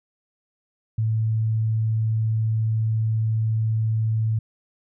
sine tone with vibrato, 110.7 Hz, A2, 11 cents sharp, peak -19 dBFS, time 0.98-4.39 s, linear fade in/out 5 ms, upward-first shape sine, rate 20 Hz, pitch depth 9 cents each way, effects none

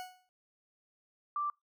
40% pulse tone with exponential decay, 736 Hz, F#5, 9 cents flat, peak -37 dBFS, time 0-0.29 s, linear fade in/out 0 ms, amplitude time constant 62 ms
sine tone, 1174.7 Hz, D6, in tune, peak -31 dBFS, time 1.36-1.5 s, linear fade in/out 2 ms
effects noise-tail reverb RT60 0.2 s tail -26 dB re dry

